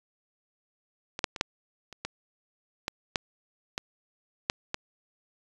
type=clicks; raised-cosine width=0.2 ms; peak=-17 / -6 / -20 / -6 / -27 / -15 / -12 / -8 / -13 / -6 / -12 dBFS; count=11; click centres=1.191 / 1.242 / 1.362 / 1.411 / 1.927 / 2.05 / 2.881 / 3.158 / 3.779 / 4.499 / 4.744 s; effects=resampled to 24000 Hz + 8-bit